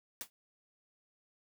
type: noise with exponential decay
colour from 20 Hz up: white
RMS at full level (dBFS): -37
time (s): 0.21-0.3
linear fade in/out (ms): 0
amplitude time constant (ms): 18
effects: none